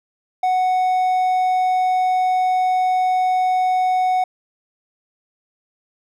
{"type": "tone", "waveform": "triangle", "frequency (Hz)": 740, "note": "F#5", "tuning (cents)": 0, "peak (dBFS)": -13, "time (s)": [0.43, 4.24], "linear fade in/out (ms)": 5, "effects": []}